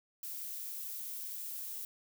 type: noise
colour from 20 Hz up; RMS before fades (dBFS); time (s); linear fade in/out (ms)
violet; -42; 0.23-1.85; 2
effects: none